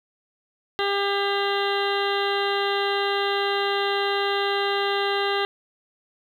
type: harmonic tone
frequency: 399.9 Hz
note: G4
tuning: 35 cents sharp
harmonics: 1 / 2 / 3 / 4 / 5 / 7 / 8 / 9 / 10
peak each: -25 / -28 / -30 / -31 / -32 / -33 / -34 / -35 / -35 dBFS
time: 0.79-5.45 s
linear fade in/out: 0 ms
effects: 9-bit